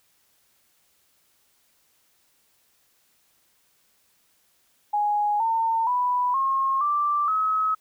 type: tone with pitch steps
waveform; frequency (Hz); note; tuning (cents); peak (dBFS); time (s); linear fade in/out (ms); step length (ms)
sine; 830.6 / 905.8 / 987.8 / 1077.2 / 1174.6 / 1281; G#5 / A#5 / B5 / C#6 / D6 / E6; 0 / -50 / 0 / -50 / 0 / -50; -20; 4.93-7.75; 10; 470
effects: white hiss -65 dBFS RMS until 7.8 s